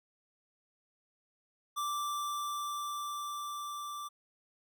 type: tone with level ramp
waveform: square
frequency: 1173 Hz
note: D6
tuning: 2 cents flat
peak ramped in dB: -33 to -40 dBFS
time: 1.76-4.09 s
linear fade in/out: 20 ms
effects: none